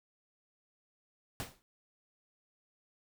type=noise with exponential decay; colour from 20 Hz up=pink; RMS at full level=-37 dBFS; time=1.4-1.62 s; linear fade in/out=0 ms; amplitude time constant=46 ms; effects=none